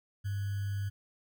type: tone with sample-and-hold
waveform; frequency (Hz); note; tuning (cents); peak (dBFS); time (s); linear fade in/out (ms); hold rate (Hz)
sine; 99.7; G2; +30; -31; 0.24-0.9; 20; 1575
effects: none